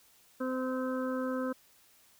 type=harmonic tone; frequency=257.9 Hz; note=C4; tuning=25 cents flat; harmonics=1 / 2 / 4 / 5 / 6; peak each=-33 / -35 / -44 / -42 / -45 dBFS; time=0.4-1.53 s; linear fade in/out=10 ms; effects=white hiss -63 dBFS RMS until 2.19 s